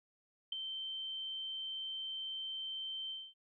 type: tone with ADSR envelope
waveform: sine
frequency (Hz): 3111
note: G7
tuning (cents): -14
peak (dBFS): -32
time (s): 0.52-3.34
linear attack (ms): 5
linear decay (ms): 8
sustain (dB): -7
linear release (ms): 240
effects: none